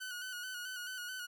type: tone with vibrato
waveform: sawtooth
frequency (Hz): 1480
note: F#6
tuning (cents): 0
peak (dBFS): -37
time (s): 0-1.27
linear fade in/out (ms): 20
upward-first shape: square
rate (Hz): 4.6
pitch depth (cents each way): 39
effects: none